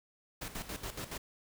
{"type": "noise with tremolo", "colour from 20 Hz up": "pink", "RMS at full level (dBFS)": -40, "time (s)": [0.41, 1.18], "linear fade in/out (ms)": 10, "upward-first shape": "square", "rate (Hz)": 7.1, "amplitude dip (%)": 70, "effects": []}